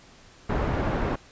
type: low-pass noise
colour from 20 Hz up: pink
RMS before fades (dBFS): -26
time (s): 0.49-1.16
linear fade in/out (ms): 10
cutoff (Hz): 1300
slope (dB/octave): 12
effects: pink hiss -52 dBFS RMS until 1.31 s + resampled to 16000 Hz